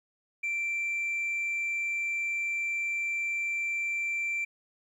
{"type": "tone", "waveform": "sine", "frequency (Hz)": 2349, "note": "D7", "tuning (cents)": 0, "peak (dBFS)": -26, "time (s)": [0.43, 4.45], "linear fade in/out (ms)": 10, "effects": ["tanh soft clip ceiling -27 dBFS", "11-bit"]}